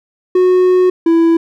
triangle tone pair in turn, 366.2 / 331.6 Hz, F#4 / E4, -18 / +10 cents, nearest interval major second, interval 172 cents, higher first, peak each -5 dBFS, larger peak neither, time 0.35-0.9 / 1.06-1.37 s, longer first, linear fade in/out 5 ms, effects none

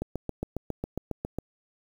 click train, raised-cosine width 2 ms, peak -17 dBFS, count 11, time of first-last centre 0.02-1.386 s, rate 7.32 Hz, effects 8-bit

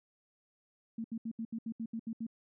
sine tone bursts, 226.6 Hz, A#3, 49 cents flat, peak -35 dBFS, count 10, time 0.98-2.267 s, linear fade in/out 5 ms, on 63 ms, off 73 ms, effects none

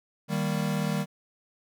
square chord, Eb major, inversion none, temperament equal, 155.56 / 196 / 233.1 Hz, Eb3 / G3 / Bb3, 0 / 0 / 0 cents, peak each -30 / -30 / -35 dBFS, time 0.28-1.06 s, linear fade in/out 50 ms, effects none

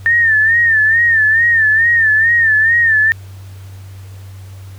sine tone with vibrato, 1804 Hz, A6, 43 cents sharp, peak -8 dBFS, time 0.06-3.12 s, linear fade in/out 0 ms, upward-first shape sine, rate 2.3 Hz, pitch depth 80 cents each way, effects added 96 Hz sine -30 dBFS peak until 4.78 s + pink hiss -45 dBFS RMS until 4.78 s

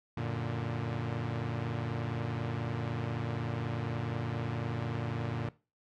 sawtooth chord, Gb augmented, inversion none, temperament equal, 92.5 / 116.54 / 146.83 Hz, Gb2 / Bb2 / D3, 0 / 0 / 0 cents, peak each -37 / -31 / -34 dBFS, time 0.17-5.49 s, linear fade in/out 5 ms, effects noise-tail reverb RT60 0.3 s tail -19 dB re dry + low-pass 3000 Hz 12 dB/octave

